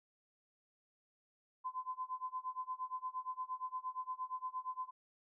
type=tone with tremolo; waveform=sine; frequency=1023 Hz; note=C6; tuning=39 cents flat; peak=-36 dBFS; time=1.64-4.91 s; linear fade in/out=20 ms; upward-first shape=sine; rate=8.6 Hz; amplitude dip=95%; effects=none